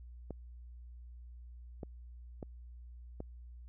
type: clicks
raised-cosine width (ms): 2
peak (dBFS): -28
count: 4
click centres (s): 0.307 / 1.832 / 2.428 / 3.204
effects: added 60 Hz sine -48 dBFS peak until 3.68 s